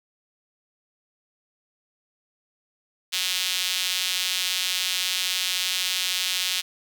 sawtooth tone with high-pass filter, 183.6 Hz, F#3, 13 cents flat, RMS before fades -26 dBFS, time 3.12-6.62 s, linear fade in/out 20 ms, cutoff 3300 Hz, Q 1.9, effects none

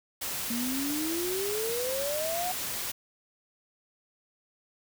white noise, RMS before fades -34 dBFS, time 0.21-2.92 s, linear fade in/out 10 ms
sine exponential sweep, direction up, 230.4 to 742 Hz, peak -30 dBFS, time 0.5-2.52 s, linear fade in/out 5 ms
effects none

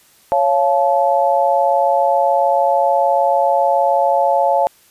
sine chord, Db augmented, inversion none, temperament just, 554.4 / 693 / 866.2 Hz, Db5 / F5 / A5, 0 / -14 / -27 cents, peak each -16 dBFS, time 0.32-4.67 s, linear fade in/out 0 ms, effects white hiss -51 dBFS RMS until 4.9 s + resampled to 32000 Hz

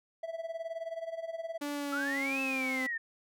triangle tone with tremolo, 659.3 Hz, E5, in tune, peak -31 dBFS, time 0.23-1.58 s, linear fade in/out 5 ms, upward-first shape sine, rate 19 Hz, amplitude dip 80%
sawtooth tone with pitch glide, 289.4 to 260.8 Hz, D4 to C4, -25 to -5 cents, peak -30 dBFS, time 1.61-2.87 s, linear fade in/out 10 ms, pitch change -180 cents, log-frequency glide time 1.73-2.66 s
sine linear two-way sweep, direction up then down, 1318.5 to 2637 to 1784 Hz, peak -32 dBFS, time 1.92-2.98 s, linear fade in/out 10 ms, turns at 2.41 s
effects none

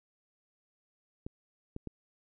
clicks, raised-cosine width 3 ms, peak -26 dBFS, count 3, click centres 1.265 / 1.764 / 1.873 s, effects none

